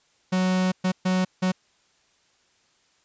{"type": "tone bursts at uneven times", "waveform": "45% pulse", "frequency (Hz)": 185, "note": "F#3", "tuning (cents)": 0, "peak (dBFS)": -20, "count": 4, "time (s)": [[0.32, 0.72], [0.84, 0.92], [1.05, 1.25], [1.42, 1.52]], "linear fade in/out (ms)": 10, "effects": ["white hiss -64 dBFS RMS until 3.04 s", "resampled to 16000 Hz"]}